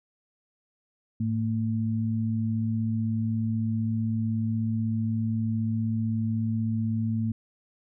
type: tone pair together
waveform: sine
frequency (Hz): 108.54 / 224.6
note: A2 / A3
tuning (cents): -23 / +36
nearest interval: octave + minor second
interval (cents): 1259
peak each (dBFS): -27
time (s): 1.2-7.32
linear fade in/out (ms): 5
effects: none